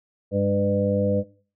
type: harmonic tone with a mistuned harmonic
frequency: 100 Hz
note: G2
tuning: 35 cents sharp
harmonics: 1 / 2 / 3 / 5 / 6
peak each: -26 / -25 / -31 / -22 / -28 dBFS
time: 0.31-1.24 s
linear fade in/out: 50 ms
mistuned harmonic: 2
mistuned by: +15 cents
effects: noise-tail reverb RT60 0.4 s tail -18 dB re dry